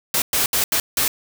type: noise bursts at uneven times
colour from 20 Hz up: white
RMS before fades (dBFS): -19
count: 5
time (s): 0.14-0.22 / 0.33-0.46 / 0.53-0.64 / 0.72-0.8 / 0.97-1.08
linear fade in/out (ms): 2
effects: none